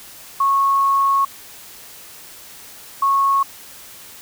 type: tone pair in turn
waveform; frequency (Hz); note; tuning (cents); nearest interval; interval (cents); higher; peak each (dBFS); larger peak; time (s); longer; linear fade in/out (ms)
sine; 1100 / 1100; C#6 / C#6; -14 / -14; unison; 0; neither; -13; neither; 0.4-1.25 / 3.02-3.43; first; 5
effects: white hiss -40 dBFS RMS until 4.21 s